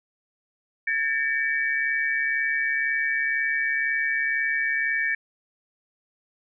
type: tone cluster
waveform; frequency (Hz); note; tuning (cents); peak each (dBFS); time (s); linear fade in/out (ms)
sine; 1655 / 1797 / 2279; G#6 / A6 / C#7; -6 / +36 / +47; -31 / -24 / -27; 0.87-5.15; 5
effects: none